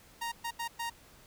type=tone bursts at uneven times; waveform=sawtooth; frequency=932.3 Hz; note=A#5; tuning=in tune; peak=-30 dBFS; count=4; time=0.21-0.32 / 0.44-0.51 / 0.59-0.68 / 0.79-0.9 s; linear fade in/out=10 ms; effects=pink hiss -58 dBFS RMS until 1.26 s

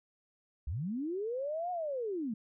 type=linear two-way sweep; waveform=sine; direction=up then down; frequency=57.6 to 732 to 204.2 Hz; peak=-33 dBFS; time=0.67-2.34 s; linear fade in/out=5 ms; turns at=1.71 s; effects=none

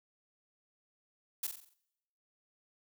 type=noise with echo; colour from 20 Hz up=blue; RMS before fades=-35 dBFS; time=1.43-1.47 s; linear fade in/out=5 ms; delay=45 ms; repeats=6; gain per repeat=-6 dB; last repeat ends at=1.74 s; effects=noise-tail reverb RT60 0.9 s tail -24 dB re dry

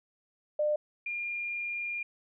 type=tone pair in turn; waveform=sine; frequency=600 / 2408 Hz; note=D5 / D7; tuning=+37 / +43 cents; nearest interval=2 octaves; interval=2406 cents; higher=second; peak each=-25 / -32 dBFS; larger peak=first; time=0.59-0.76 / 1.06-2.03 s; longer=second; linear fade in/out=5 ms; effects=none

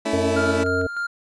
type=chord; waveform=20% pulse; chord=A major; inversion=none; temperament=equal with one note detuned; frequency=220 / 283 / 329.6 Hz; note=A3 / C#4 / E4; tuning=0 / +36 / 0 cents; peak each=-22 dBFS; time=0.05-0.64 s; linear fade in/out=10 ms
type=harmonic tone; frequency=91.4 Hz; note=F#2; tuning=21 cents flat; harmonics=1 / 3 / 5 / 7; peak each=-27 / -27 / -23 / -29 dBFS; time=0.13-0.87 s; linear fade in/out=5 ms
type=tone with tremolo; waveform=triangle; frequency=1400 Hz; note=F6; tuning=4 cents sharp; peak=-21 dBFS; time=0.36-1.07 s; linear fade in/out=10 ms; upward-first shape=square; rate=3.3 Hz; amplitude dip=50%
effects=resampled to 22050 Hz

